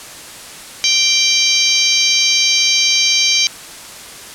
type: harmonic tone with a mistuned harmonic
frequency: 784 Hz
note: G5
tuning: in tune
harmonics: 3 / 4 / 5 / 6 / 7 / 8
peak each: -18 / -18 / -18 / -18 / -18 / -18 dBFS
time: 0.84-3.47 s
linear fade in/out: 0 ms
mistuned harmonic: 7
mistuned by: +20 cents
effects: white hiss -33 dBFS RMS until 4.34 s + low-pass 10000 Hz 12 dB/octave